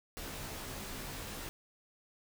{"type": "noise with comb filter", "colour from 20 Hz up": "pink", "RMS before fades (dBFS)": -43, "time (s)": [0.17, 1.49], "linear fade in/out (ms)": 0, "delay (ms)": 17, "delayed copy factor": -0.85, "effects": []}